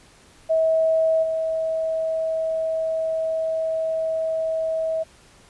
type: tone with level steps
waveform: sine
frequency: 644 Hz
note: E5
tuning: 41 cents flat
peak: -16 / -21 dBFS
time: 0.49-5.04 s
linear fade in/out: 20 ms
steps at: 1.22 s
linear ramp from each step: 20 ms
effects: pink hiss -52 dBFS RMS until 5.49 s + resampled to 24000 Hz